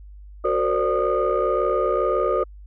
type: tone cluster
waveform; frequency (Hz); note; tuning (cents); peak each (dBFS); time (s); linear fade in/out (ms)
sine; 370.2 / 457.7 / 523 / 585 / 1228; F#4 / A#4 / C5 / D5 / D#6; +1 / -32 / -1 / -7 / -23; -24; 0.44-2.44; 10
effects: tanh soft clip ceiling -11 dBFS + added 50 Hz sine -39 dBFS peak until 2.66 s